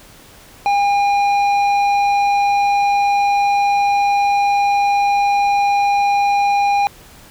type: tone with tanh clipping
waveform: triangle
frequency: 808 Hz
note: G#5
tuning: 48 cents flat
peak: -14 dBFS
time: 0.66-6.87 s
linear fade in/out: 0 ms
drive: 14 dB
effects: pink hiss -43 dBFS RMS until 7.3 s